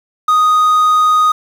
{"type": "tone with quantisation", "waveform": "triangle", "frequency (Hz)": 1244.5, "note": "D#6", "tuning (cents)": 0, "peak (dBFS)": -6, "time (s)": [0.28, 1.32], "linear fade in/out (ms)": 5, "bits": 6, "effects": []}